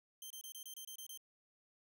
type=tone bursts; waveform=10% pulse; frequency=3136 Hz; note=G7; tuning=in tune; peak=-39 dBFS; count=9; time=0.22-1.175 s; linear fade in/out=2 ms; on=83 ms; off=26 ms; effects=none